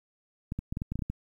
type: clicks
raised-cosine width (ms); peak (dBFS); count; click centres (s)
5; -20; 10; 0.521 / 0.59 / 0.725 / 0.771 / 0.819 / 0.92 / 0.956 / 0.992 / 1.022 / 1.1
effects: 10-bit